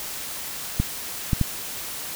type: clicks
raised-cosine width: 5 ms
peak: -7 dBFS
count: 3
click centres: 0.8 / 1.332 / 1.413 s
effects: white hiss -33 dBFS RMS until 2.15 s